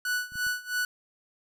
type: tone with tremolo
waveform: 45% pulse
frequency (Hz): 1480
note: F#6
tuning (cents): 0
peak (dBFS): -25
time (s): 0.05-0.85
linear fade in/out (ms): 2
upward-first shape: sine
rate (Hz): 3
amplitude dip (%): 90
type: clicks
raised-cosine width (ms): 5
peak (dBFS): -41 / -33 / -38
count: 3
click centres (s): 0.321 / 0.356 / 0.467
effects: none